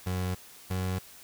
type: tone pair in turn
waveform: 30% pulse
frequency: 91.6 / 92.72 Hz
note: F#2 / F#2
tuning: -17 / +4 cents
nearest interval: unison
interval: 21 cents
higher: second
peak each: -26 dBFS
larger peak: neither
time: 0.06-0.35 / 0.7-0.99 s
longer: neither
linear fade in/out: 10 ms
effects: white hiss -51 dBFS RMS until 1.23 s

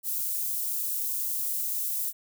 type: high-pass noise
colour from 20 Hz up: white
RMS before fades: -30 dBFS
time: 0.03-2.13 s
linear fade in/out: 50 ms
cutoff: 11000 Hz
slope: 12 dB/octave
effects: none

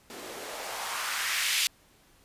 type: noise with band-pass filter sweep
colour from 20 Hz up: blue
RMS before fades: -32 dBFS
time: 0.1-1.67 s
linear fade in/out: 0 ms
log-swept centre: 280 to 3000 Hz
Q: 1.6
effects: pink hiss -61 dBFS RMS until 2.24 s + resampled to 32000 Hz

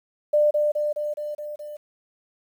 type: tone with echo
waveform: sine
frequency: 596 Hz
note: D5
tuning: 25 cents sharp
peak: -15 dBFS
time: 0.33-0.51 s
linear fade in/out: 10 ms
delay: 210 ms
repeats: 6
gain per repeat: -3 dB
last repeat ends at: 1.77 s
effects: 9-bit

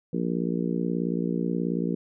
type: harmonic tone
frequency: 58.5 Hz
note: A#1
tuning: 7 cents sharp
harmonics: 3 / 4 / 5 / 6 / 7 / 8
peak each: -28 / -30 / -32 / -34 / -35 / -36 dBFS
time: 0.13-1.95 s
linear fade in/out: 5 ms
effects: none

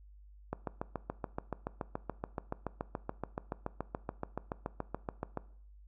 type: click train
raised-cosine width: 1 ms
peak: -21 dBFS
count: 35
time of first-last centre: 0.53-5.373 s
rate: 7.02 Hz
effects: noise-tail reverb RT60 0.6 s tail -19 dB re dry + added 50 Hz sine -53 dBFS peak until 5.87 s

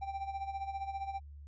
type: tone with tremolo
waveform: triangle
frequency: 784 Hz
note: G5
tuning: in tune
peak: -32 dBFS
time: 0.01-1.2 s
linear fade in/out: 20 ms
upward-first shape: sine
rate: 15 Hz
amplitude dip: 70%
effects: added 72 Hz sine -47 dBFS peak until 1.47 s + resampled to 16000 Hz

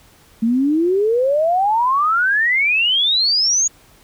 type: exponential sweep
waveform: sine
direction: up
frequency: 220 to 6790 Hz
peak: -13 dBFS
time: 0.42-3.68 s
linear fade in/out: 10 ms
effects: pink hiss -50 dBFS RMS until 4.03 s

